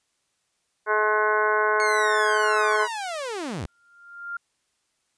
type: harmonic tone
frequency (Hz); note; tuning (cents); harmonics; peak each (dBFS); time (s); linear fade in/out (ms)
213.3; G#3; +46; 2 / 3 / 4 / 5 / 6 / 7 / 8 / 9 / 10; -25 / -29 / -30 / -24 / -35 / -24 / -34 / -37 / -38; 0.86-2.88; 50
type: linear sweep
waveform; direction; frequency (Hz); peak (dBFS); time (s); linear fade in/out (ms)
sawtooth; down; 2185 to 58; -25; 1.8-3.66; 0
type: tone with exponential growth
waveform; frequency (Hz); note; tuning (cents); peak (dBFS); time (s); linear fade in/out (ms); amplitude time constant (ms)
sine; 1396.9; F6; 0; -27; 3.68-4.37; 5; 150
effects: white hiss -72 dBFS RMS until 5.17 s + resampled to 22050 Hz